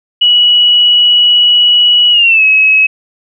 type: tone with pitch glide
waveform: sine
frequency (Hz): 2929 to 2565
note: F#7 to E7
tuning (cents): -18 to -48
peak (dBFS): -4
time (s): 0.21-2.87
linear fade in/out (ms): 10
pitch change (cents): -230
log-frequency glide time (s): 2.11-2.43
effects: none